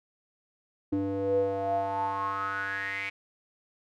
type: tone with band-pass filter sweep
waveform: square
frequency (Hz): 98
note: G2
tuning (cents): 0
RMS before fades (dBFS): -30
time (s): 0.92-3.1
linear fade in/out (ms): 10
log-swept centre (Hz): 330 to 2300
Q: 8.4
effects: none